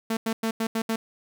sawtooth tone bursts at uneven times, 224.3 Hz, A3, 34 cents sharp, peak -20 dBFS, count 6, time 0.1-0.17 / 0.26-0.33 / 0.43-0.51 / 0.6-0.67 / 0.75-0.82 / 0.89-0.96 s, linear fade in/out 5 ms, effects none

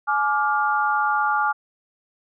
sine chord, D diminished, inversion second, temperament just, 845.8 / 1174.7 / 1409.6 Hz, Ab5 / D6 / F6, +31 / 0 / +16 cents, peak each -22 / -23 / -23 dBFS, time 0.07-1.53 s, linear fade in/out 20 ms, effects none

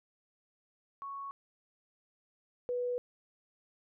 sine tone pair in turn, 1108.7 / 491.3 Hz, C#6 / B4, 0 / -9 cents, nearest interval octave + major second, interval 1409 cents, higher first, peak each -39 / -31 dBFS, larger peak second, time 1.02-1.31 / 2.69-2.98 s, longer neither, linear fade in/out 0 ms, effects none

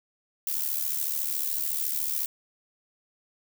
violet noise with amplitude modulation, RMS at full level -26 dBFS, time 0.47-2.26 s, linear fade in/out 2 ms, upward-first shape sine, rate 73.9 Hz, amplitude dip 70%, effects none

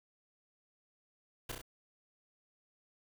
pink noise with echo, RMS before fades -40 dBFS, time 1.49-1.52 s, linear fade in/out 5 ms, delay 32 ms, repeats 3, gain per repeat -3 dB, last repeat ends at 1.616 s, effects none

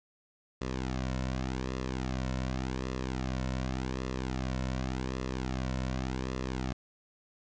sawtooth tone with flanger, 64.4 Hz, C2, 27 cents flat, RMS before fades -34 dBFS, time 0.61-6.73 s, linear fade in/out 5 ms, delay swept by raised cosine 1.3 to 2.5 ms, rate 0.87 Hz, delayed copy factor -0.7, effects resampled to 16000 Hz + 9-bit

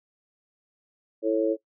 sine chord, A major, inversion second, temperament just, 330 / 440 / 550 Hz, E4 / A4 / C#5, +2 / 0 / -14 cents, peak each -25 dBFS, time 1.22-1.57 s, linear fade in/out 50 ms, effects noise-tail reverb RT60 0.1 s tail -19 dB re dry

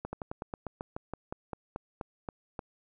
slowing click train, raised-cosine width 1 ms, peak -22 dBFS, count 16, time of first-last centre 0.05-2.592 s, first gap 80 ms, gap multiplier 1.1, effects none

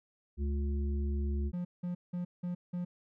harmonic tone, 71 Hz, C#2, 42 cents sharp, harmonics 1 / 3 / 5, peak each -30 / -40 / -44 dBFS, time 0.37-1.52 s, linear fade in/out 50 ms
triangle tone bursts, 177.1 Hz, F3, 24 cents sharp, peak -31 dBFS, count 5, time 1.53-2.85 s, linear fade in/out 10 ms, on 120 ms, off 180 ms
effects none

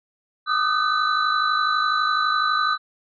sine tone cluster, 1205 / 1257 / 1516 / 3979 Hz, D6 / D#6 / F#6 / B7, +44 / +17 / +42 / +12 cents, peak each -23 / -22 / -24 / -27 dBFS, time 0.46-2.78 s, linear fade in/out 50 ms, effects tanh soft clip ceiling -8 dBFS

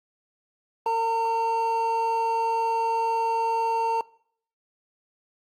triangle tone pair together, 455.5 / 911 Hz, A#4 / A#5, -40 / -40 cents, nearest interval octave, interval 1200 cents, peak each -27 / -20 dBFS, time 0.86-4.01 s, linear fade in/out 2 ms, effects noise-tail reverb RT60 0.6 s tail -23 dB re dry + Opus 24 kbps

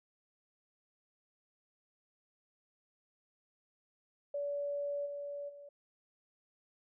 sine tone with level steps, 573 Hz, D5, 43 cents flat, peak -34 / -39 / -49 dBFS, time 4.34-5.69 s, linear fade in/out 5 ms, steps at 5.05 / 5.48 s, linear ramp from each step 20 ms, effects none

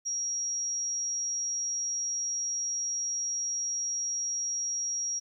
sine tone, 5660 Hz, F8, 22 cents sharp, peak -29 dBFS, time 0.05-5.2 s, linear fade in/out 20 ms, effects 11-bit

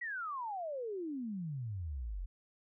sine exponential sweep, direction down, 1975.5 to 41.1 Hz, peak -37 dBFS, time 0.01-2.26 s, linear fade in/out 10 ms, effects none

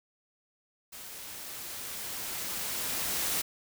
white noise with level ramp, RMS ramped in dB -45 to -30 dBFS, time 0.92-3.42 s, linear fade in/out 10 ms, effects none

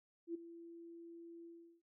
sine tone with ADSR envelope, 337 Hz, E4, 38 cents sharp, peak -37 dBFS, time 0.27-1.82 s, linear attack 76 ms, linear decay 11 ms, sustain -14 dB, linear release 370 ms, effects none

